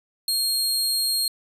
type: tone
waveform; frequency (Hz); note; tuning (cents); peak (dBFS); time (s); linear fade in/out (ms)
sawtooth; 4242; C8; +23; -18; 0.28-1.28; 2
effects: resampled to 32000 Hz